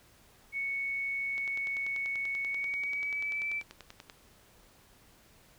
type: tone with pitch glide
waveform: sine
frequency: 2217 to 2325 Hz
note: C#7 to D7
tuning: 0 to -18 cents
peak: -31 dBFS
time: 0.52-3.63 s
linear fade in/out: 50 ms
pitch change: +82 cents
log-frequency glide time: 2.46-3.49 s
type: click train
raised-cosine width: 0.2 ms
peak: -28 dBFS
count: 29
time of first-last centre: 1.38-4.098 s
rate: 10.3 Hz
effects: pink hiss -61 dBFS RMS until 5.58 s